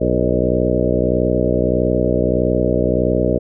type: harmonic tone with a mistuned harmonic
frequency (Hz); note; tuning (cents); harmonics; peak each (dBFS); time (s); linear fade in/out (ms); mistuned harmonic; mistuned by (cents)
61.6; B1; -4; 1 / 2 / 3 / 4 / 5 / 6 / 7 / 8 / 9 / 10; -23 / -23 / -23 / -23 / -23 / -23 / -23 / -23 / -23 / -23; 0-3.39; 20; 8; -35
effects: none